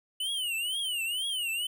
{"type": "tone with vibrato", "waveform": "square", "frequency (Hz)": 2960, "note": "F#7", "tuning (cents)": 0, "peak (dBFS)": -30, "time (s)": [0.2, 1.67], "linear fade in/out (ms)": 5, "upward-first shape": "triangle", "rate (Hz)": 2.1, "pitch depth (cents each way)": 210, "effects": []}